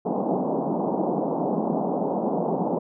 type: band-pass noise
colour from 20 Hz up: pink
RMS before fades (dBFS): -25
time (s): 0.05-2.79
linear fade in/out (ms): 10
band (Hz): 170 to 900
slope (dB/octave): 48
effects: none